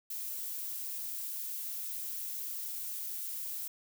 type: noise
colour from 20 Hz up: violet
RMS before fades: -39 dBFS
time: 0.1-3.68 s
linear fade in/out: 5 ms
effects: none